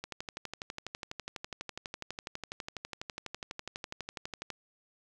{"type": "click train", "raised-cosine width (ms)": 0.2, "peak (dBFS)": -21, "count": 55, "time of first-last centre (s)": [0.04, 4.503], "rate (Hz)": 12.1, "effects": []}